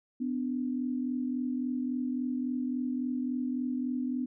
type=tone pair together; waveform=sine; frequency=250.8 / 294.4 Hz; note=B3 / D4; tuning=+27 / +4 cents; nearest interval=minor third; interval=277 cents; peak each=-30 / -36 dBFS; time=0.2-4.26 s; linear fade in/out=10 ms; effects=none